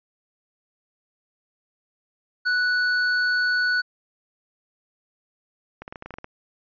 square tone, 1480 Hz, F#6, in tune, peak -20 dBFS, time 2.45-3.82 s, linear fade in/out 20 ms
clicks, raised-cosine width 0.5 ms, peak -21 dBFS, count 10, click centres 5.82 / 5.879 / 5.925 / 5.958 / 6.024 / 6.06 / 6.107 / 6.14 / 6.185 / 6.244 s
effects resampled to 11025 Hz

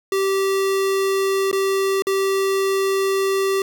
square tone with dropouts, 388.5 Hz, G4, 16 cents flat, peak -18 dBFS, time 0.12-3.62 s, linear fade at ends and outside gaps 2 ms, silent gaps 1.514-1.528 / 2.022-2.069 s, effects none

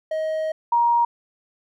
triangle / sine tone pair in turn, 630 / 943.9 Hz, D#5 / A#5, +21 / +21 cents, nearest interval perfect fifth, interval 700 cents, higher second, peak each -20 / -15 dBFS, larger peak second, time 0.11-0.52 / 0.72-1.05 s, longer first, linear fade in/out 5 ms, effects none

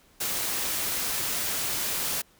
white noise, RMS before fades -29 dBFS, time 0.2-2.22 s, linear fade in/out 10 ms, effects pink hiss -60 dBFS RMS until 2.39 s

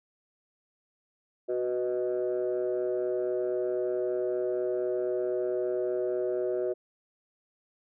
sine chord, B major, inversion second, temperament equal, 370 / 493.9 / 622.3 Hz, F#4 / B4 / D#5, 0 / 0 / 0 cents, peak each -28 / -32 / -32 dBFS, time 1.48-6.74 s, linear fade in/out 20 ms, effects tanh soft clip ceiling -21 dBFS

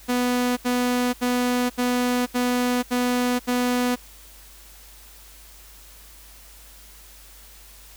sawtooth tone bursts, 246.9 Hz, B3, in tune, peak -16 dBFS, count 7, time 0.08-3.96 s, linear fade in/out 20 ms, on 490 ms, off 75 ms, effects added 50 Hz sine -48 dBFS peak until 7.96 s + white hiss -48 dBFS RMS until 7.96 s

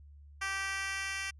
10% pulse tone with high-pass filter sweep, 389.2 Hz, G4, 12 cents flat, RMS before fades -36 dBFS, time 0.41-1.31 s, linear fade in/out 10 ms, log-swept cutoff 1400 to 2200 Hz, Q 1.3, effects added 72 Hz sine -51 dBFS peak until 1.39 s + resampled to 22050 Hz

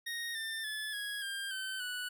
25% pulse tone with pitch steps, 1864.7 / 1793.9 / 1725.8 / 1660.3 / 1597.3 / 1536.6 / 1478.3 Hz, A#6 / A6 / A6 / G#6 / G6 / G6 / F#6, 0 / +33 / -34 / -1 / +32 / -35 / -2 cents, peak -33 dBFS, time 0.06-2.09 s, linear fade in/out 10 ms, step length 290 ms, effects none

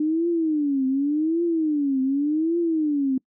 sine tone with vibrato, 300 Hz, D4, 37 cents sharp, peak -19 dBFS, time 0-3.18 s, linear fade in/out 5 ms, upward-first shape triangle, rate 0.87 Hz, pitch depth 250 cents each way, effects noise-tail reverb RT60 0.1 s tail -25 dB re dry

